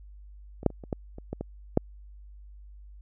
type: clicks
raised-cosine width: 2 ms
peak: -26 / -7 / -30 / -28 / -15 / -28 / -19 / -19 / -7 dBFS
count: 9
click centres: 0.631 / 0.663 / 0.703 / 0.838 / 0.928 / 1.184 / 1.33 / 1.41 / 1.774 s
effects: added 50 Hz sine -45 dBFS peak until 3.01 s